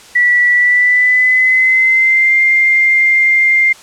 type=tone with pitch glide; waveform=sine; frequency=1952 to 2104 Hz; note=B6 to C7; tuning=-21 to +9 cents; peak=-7 dBFS; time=0.15-3.73 s; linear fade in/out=10 ms; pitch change=+130 cents; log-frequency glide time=0.52-2.39 s; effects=white hiss -38 dBFS RMS until 3.82 s + low-pass 8000 Hz 12 dB/octave